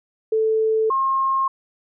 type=tone pair in turn; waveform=sine; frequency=440 / 1071.6 Hz; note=A4 / C6; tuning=0 / +41 cents; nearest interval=octave + minor third; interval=1541 cents; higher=second; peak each=-16 / -17 dBFS; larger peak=first; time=0.32-0.9 / 0.9-1.48 s; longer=neither; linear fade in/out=5 ms; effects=none